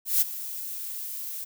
violet noise with ADSR envelope, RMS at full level -20 dBFS, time 0.05-1.45 s, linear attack 160 ms, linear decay 23 ms, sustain -15 dB, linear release 17 ms, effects none

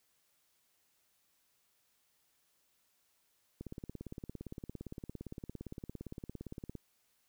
click train, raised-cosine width 3 ms, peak -30 dBFS, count 56, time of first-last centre 3.61-6.753 s, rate 17.5 Hz, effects white hiss -75 dBFS RMS until 7.28 s

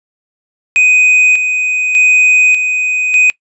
triangle tone with tremolo, 2500 Hz, D#7, 8 cents sharp, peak -4 dBFS, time 0.76-3.3 s, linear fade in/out 0 ms, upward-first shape square, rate 0.84 Hz, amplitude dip 50%, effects noise-tail reverb RT60 0.1 s tail -22 dB re dry + resampled to 22050 Hz

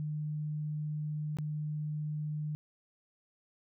sine tone with dropouts, 151.3 Hz, D#3, 48 cents flat, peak -33 dBFS, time 0-2.55 s, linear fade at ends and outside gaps 0 ms, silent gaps 1.37-1.386 s, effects none

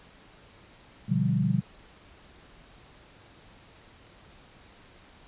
sine chord, G dominant seventh, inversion first, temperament equal, 123.47 / 146.83 / 174.61 / 196 Hz, B2 / D3 / F3 / G3, 0 / 0 / 0 / 0 cents, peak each -28 dBFS, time 1.08-1.61 s, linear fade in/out 20 ms, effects pink hiss -54 dBFS RMS until 5.27 s + resampled to 8000 Hz

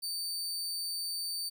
sawtooth tone, 4585 Hz, D8, 42 cents flat, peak -31 dBFS, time 0.02-1.5 s, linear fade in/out 20 ms, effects none

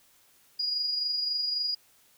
sine tone with amplitude modulation, 4881 Hz, D#8, 34 cents flat, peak -25 dBFS, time 0.59-1.75 s, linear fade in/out 10 ms, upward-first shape sine, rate 23.7 Hz, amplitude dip 40%, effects white hiss -62 dBFS RMS until 2.17 s

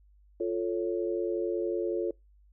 sine chord, F augmented, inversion none, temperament equal, 349.2 / 440 / 554.4 Hz, F4 / A4 / C#5, 0 / 0 / 0 cents, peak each -30 / -32 / -35 dBFS, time 0.4-2.11 s, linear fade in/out 5 ms, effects noise-tail reverb RT60 0.2 s tail -24 dB re dry + added 50 Hz sine -57 dBFS peak until 2.52 s

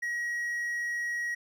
triangle tone, 1903 Hz, A#6, 35 cents sharp, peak -28 dBFS, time 0.02-1.35 s, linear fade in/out 10 ms, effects none

